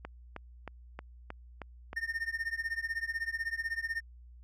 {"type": "click train", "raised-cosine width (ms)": 0.5, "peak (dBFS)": -25, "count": 7, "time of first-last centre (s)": [0.05, 1.931], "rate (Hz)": 3.19}
{"type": "tone with tremolo", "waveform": "triangle", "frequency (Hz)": 1823, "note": "A#6", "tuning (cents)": -39, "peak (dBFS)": -27, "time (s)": [1.96, 4.01], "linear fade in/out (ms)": 10, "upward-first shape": "triangle", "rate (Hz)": 16, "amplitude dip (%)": 100}
{"effects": ["added 60 Hz sine -50 dBFS peak until 4.43 s"]}